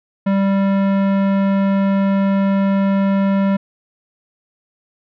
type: tone with tanh clipping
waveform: sine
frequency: 196 Hz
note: G3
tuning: in tune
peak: -15 dBFS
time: 0.26-3.57 s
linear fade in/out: 10 ms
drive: 18 dB
effects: none